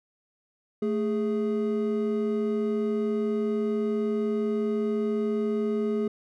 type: tone pair together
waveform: triangle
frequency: 220 / 414.9 Hz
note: A3 / G#4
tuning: 0 / -2 cents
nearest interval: major seventh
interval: 1098 cents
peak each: -25 dBFS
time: 0.82-6.08 s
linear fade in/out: 5 ms
effects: none